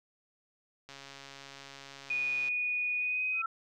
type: click train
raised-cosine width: 0.2 ms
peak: -30 dBFS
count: 221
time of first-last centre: 0.89-2.484 s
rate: 138 Hz
type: tone with pitch glide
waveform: sine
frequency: 2466 to 2511 Hz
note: D#7 to D#7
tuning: -16 to +15 cents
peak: -29 dBFS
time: 2.1-3.42 s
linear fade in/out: 5 ms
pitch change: +31 cents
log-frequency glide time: 2.98-3.24 s
type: tone with exponential growth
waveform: sine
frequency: 1339 Hz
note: E6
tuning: 27 cents sharp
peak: -27 dBFS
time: 3.32-3.46 s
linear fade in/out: 5 ms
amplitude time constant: 30 ms
effects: none